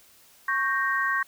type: chord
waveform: sine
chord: G diminished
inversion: second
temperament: equal with one note detuned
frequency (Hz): 1104.3 / 1568 / 1864.7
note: Db6 / G6 / Bb6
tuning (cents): -7 / 0 / 0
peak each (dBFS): -27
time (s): 0.48-1.23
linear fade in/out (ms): 5
effects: white hiss -56 dBFS RMS until 1.27 s